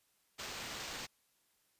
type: noise with sample-and-hold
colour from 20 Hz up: white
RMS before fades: -44 dBFS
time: 0.38-1.07 s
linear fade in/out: 20 ms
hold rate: 11025 Hz
effects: white hiss -75 dBFS RMS until 1.79 s + resampled to 32000 Hz